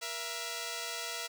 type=tone pair together; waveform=5% pulse; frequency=475.1 / 669 Hz; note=A#4 / E5; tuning=+33 / +25 cents; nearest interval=tritone; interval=592 cents; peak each=-29 / -27 dBFS; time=0.01-1.28 s; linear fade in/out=20 ms; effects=none